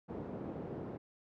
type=band-pass noise; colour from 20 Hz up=pink; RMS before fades=-43 dBFS; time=0.08-0.98 s; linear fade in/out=20 ms; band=150 to 520 Hz; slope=12 dB/octave; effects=none